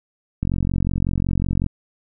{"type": "click train", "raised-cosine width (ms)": 5, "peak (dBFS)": -9, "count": 57, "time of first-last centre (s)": [0.43, 1.663], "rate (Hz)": 45.4, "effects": []}